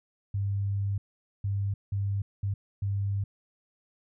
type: tone bursts at uneven times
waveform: sine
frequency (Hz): 99.6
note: G2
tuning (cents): +28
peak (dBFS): -26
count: 5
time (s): 0.34-0.98 / 1.44-1.74 / 1.92-2.22 / 2.43-2.54 / 2.82-3.24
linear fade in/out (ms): 5
effects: none